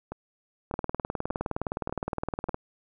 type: two click trains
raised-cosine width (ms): 1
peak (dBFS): -15 / -21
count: 36 / 5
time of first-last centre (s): 0.74-2.544 / 0.12-2.487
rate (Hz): 19.4 / 1.69
effects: none